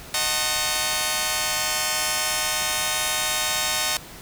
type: chord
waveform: 5% pulse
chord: D# diminished seventh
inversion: none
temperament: just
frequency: 622.3 / 746.7 / 896 / 1075.3 Hz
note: D#5 / F#5 / A5 / C6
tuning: 0 / +16 / +31 / +47 cents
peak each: -16 dBFS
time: 0.14-3.97 s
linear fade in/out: 2 ms
effects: pink hiss -41 dBFS RMS until 4.21 s